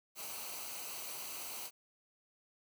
white noise with comb filter, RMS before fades -44 dBFS, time 0.15-1.71 s, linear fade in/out 50 ms, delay 0.57 ms, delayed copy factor -0.6, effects none

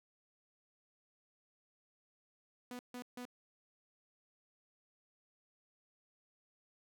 sawtooth tone bursts, 246.9 Hz, B3, in tune, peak -40 dBFS, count 3, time 2.71-3.253 s, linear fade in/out 2 ms, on 81 ms, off 150 ms, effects none

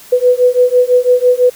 sine beating tone pair, 493.9 / 499.9 Hz, B4 / B4, 0 / +21 cents, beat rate 6 Hz, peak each -10 dBFS, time 0.12-1.5 s, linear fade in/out 10 ms, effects white hiss -38 dBFS RMS until 1.55 s

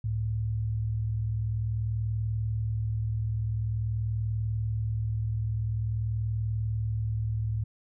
sine tone pair together, 68.9 / 109.37 Hz, C#2 / A2, -10 / -10 cents, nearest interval minor sixth, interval 800 cents, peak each -35 / -27 dBFS, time 0.04-7.64 s, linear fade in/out 5 ms, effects none

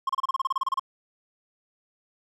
triangle tone bursts, 1069 Hz, C6, 37 cents sharp, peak -20 dBFS, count 14, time 0.07-0.796 s, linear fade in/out 5 ms, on 24 ms, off 30 ms, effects none

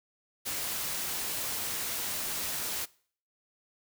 white noise, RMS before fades -34 dBFS, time 0.45-2.86 s, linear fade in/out 20 ms, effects noise-tail reverb RT60 0.5 s tail -22 dB re dry

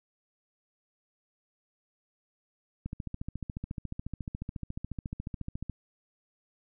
click train, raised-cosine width 5 ms, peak -23 dBFS, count 41, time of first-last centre 2.86-5.697 s, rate 14.1 Hz, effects none

